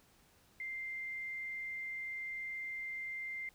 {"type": "tone", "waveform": "sine", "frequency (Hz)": 2093, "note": "C7", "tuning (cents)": 0, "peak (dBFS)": -39, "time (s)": [0.6, 3.49], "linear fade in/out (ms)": 2, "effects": ["pink hiss -67 dBFS RMS until 3.54 s"]}